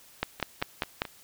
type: two click trains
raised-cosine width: 0.3 ms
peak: -21 / -10 dBFS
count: 4 / 5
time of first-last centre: 0.4-1.052 / 0.23-1.019 s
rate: 4.6 / 5.07 Hz
effects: white hiss -55 dBFS RMS until 1.23 s

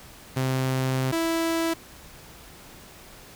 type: tone pair in turn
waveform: sawtooth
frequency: 130.81 / 329.6 Hz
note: C3 / E4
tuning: 0 / 0 cents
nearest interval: octave + major third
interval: 1600 cents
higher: second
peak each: -19 dBFS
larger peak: neither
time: 0.36-1.12 / 1.12-1.74 s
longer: first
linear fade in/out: 10 ms
effects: pink hiss -47 dBFS RMS until 3.35 s

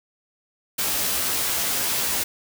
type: noise with comb filter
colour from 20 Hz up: white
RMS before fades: -24 dBFS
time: 0.78-2.24 s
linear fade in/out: 10 ms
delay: 15 ms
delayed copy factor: +0.95
effects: none

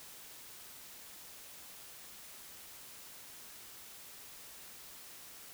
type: silence
effects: white hiss -52 dBFS RMS until 5.53 s

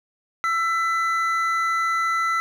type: tone pair together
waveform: triangle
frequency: 1334.1 / 2000 Hz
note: E6 / B6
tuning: +20 / +21 cents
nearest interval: perfect fifth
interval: 701 cents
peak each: -19 / -24 dBFS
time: 0.44-2.4 s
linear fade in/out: 0 ms
effects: none

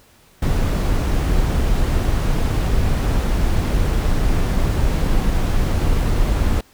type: noise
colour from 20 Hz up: brown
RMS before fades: -17 dBFS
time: 0.42-6.61 s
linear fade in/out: 5 ms
effects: pink hiss -52 dBFS RMS until 6.73 s

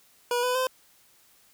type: tone with pitch steps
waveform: 25% pulse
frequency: 484.9 / 499.7 / 514.9 Hz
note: B4 / B4 / C5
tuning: -32 / +20 / -28 cents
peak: -20 dBFS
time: 0.31-0.67 s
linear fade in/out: 2 ms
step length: 120 ms
effects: white hiss -60 dBFS RMS until 1.53 s

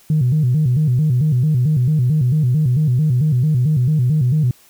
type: tone with vibrato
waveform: sine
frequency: 138.59 Hz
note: C#3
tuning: in tune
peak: -11 dBFS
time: 0.1-4.51 s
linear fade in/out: 2 ms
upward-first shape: square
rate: 4.5 Hz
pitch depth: 190 cents each way
effects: tanh soft clip ceiling -8 dBFS + white hiss -50 dBFS RMS until 4.69 s

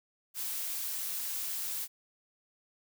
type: noise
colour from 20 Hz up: blue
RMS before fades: -36 dBFS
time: 0.34-1.88 s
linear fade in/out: 50 ms
effects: none

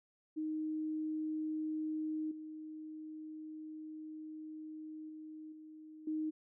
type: tone with level steps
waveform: sine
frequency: 311.1 Hz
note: D#4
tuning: in tune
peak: -35 / -44 / -46 / -50 / -34 dBFS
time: 0.36-6.31 s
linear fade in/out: 20 ms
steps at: 2.31 / 5.09 / 5.52 / 6.07 s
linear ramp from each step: 5 ms
effects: none

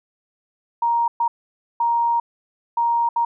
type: tone bursts at uneven times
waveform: sine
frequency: 937 Hz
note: A#5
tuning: 9 cents sharp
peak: -16 dBFS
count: 5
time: 0.82-1.08 / 1.2-1.28 / 1.8-2.2 / 2.77-3.09 / 3.16-3.25 s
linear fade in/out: 5 ms
effects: none

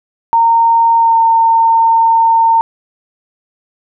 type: tone with pitch glide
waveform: sine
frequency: 920 to 910.5 Hz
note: A#5 to A#5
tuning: -23 to -41 cents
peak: -6 dBFS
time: 0.33-2.61 s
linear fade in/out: 0 ms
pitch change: -18 cents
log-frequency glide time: 0.98-1.17 s
effects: none

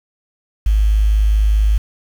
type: tone with quantisation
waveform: sine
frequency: 52.4 Hz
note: G#1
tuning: 16 cents sharp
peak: -10 dBFS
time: 0.66-1.78 s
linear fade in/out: 5 ms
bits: 6
effects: none

